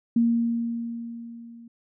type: tone with level ramp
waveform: sine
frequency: 233.1 Hz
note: A#3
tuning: in tune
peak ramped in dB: -16 to -43 dBFS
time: 0.16-1.68 s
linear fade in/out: 5 ms
effects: none